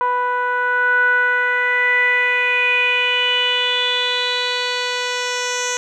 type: tone with low-pass filter sweep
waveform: 10% pulse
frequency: 493.9 Hz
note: B4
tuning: in tune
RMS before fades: -18 dBFS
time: 0.01-5.77 s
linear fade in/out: 0 ms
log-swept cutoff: 1100 to 6100 Hz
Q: 6.1
effects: none